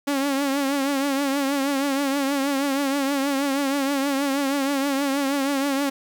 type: tone with vibrato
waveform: sawtooth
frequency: 277.2 Hz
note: C#4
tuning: in tune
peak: -17 dBFS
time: 0.07-5.9 s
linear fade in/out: 10 ms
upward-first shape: triangle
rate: 6.3 Hz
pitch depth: 76 cents each way
effects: 8-bit